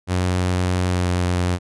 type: tone with pitch glide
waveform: sawtooth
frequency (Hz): 90.8 to 89.34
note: F#2 to F2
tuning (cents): -32 to +40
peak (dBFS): -14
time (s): 0.07-1.59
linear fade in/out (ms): 50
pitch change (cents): -28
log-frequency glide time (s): 0.85-1.05
effects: resampled to 24000 Hz